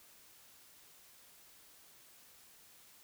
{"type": "silence", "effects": ["white hiss -61 dBFS RMS until 3.03 s"]}